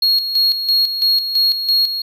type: tone with tremolo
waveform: triangle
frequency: 4298 Hz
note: C8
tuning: 46 cents sharp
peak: -10 dBFS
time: 0.02-2.02 s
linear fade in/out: 5 ms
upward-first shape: square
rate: 3 Hz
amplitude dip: 60%
effects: none